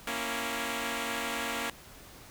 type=chord; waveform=5% pulse; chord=A# diminished; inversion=none; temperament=equal with one note detuned; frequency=233.1 / 277.2 / 331.9 Hz; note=A#3 / C#4 / E4; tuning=0 / 0 / +12 cents; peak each=-23 / -25 / -28 dBFS; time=0.07-1.7 s; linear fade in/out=2 ms; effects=pink hiss -51 dBFS RMS until 2.3 s